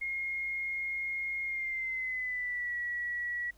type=tone with pitch glide; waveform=sine; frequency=2144 to 1932.3 Hz; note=C7 to B6; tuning=+42 to -38 cents; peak=-32 dBFS; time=0.01-3.51 s; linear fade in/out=10 ms; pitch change=-180 cents; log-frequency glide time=1.44-2.75 s; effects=added 50 Hz sine -60 dBFS peak until 3.57 s + pink hiss -66 dBFS RMS until 3.57 s